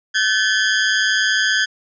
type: ring-modulated tone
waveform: sawtooth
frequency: 1631 Hz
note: G#6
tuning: 32 cents flat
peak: -8 dBFS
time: 0.14-1.66 s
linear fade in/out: 20 ms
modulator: 105 Hz
effects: resampled to 16000 Hz